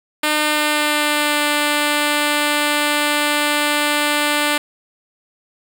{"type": "tone with pitch glide", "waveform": "5% pulse", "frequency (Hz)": [302.6, 295], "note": ["D#4", "D4"], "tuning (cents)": [-48, 8], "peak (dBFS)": -4, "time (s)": [0.23, 4.58], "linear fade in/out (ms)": 5, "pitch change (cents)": -44, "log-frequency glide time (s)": [0.34, 1.42], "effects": []}